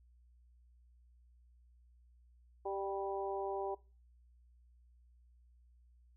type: harmonic tone with a mistuned harmonic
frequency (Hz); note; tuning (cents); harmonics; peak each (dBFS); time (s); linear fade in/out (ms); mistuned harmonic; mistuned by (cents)
196; G3; 0; 2 / 3 / 4 / 5; -39 / -44 / -41 / -47; 2.65-3.75; 10; 3; +18
effects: noise-tail reverb RT60 0.3 s tail -19 dB re dry + added 60 Hz sine -62 dBFS peak until 6.16 s